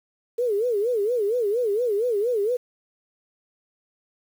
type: tone with vibrato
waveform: sine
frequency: 446.6 Hz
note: A4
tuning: 26 cents sharp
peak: -20 dBFS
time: 0.38-2.57 s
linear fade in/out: 10 ms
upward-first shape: sine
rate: 4.3 Hz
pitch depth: 200 cents each way
effects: 8-bit